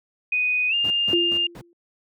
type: tone with pitch glide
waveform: sine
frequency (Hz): 2489 to 2810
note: D#7 to F7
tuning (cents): 0 to +10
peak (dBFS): -19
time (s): 0.32-1.47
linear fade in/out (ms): 5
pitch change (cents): +210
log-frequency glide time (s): 0.69-0.74
type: noise bursts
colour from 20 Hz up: brown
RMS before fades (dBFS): -29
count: 4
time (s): 0.84-1.614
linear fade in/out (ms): 5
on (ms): 66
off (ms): 170
type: tone with exponential decay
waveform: sine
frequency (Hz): 344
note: F4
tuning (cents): -26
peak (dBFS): -17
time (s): 1.13-1.73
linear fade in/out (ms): 1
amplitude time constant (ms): 130
effects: high-pass 150 Hz 12 dB/octave